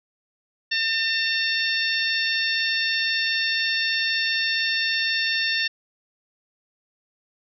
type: harmonic tone with a mistuned harmonic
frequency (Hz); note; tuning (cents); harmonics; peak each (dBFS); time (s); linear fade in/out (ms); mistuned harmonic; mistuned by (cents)
903; A5; +45; 2 / 3 / 4 / 5 / 6; -25 / -27 / -28 / -29 / -30; 0.71-5.68; 10; 5; -28
effects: none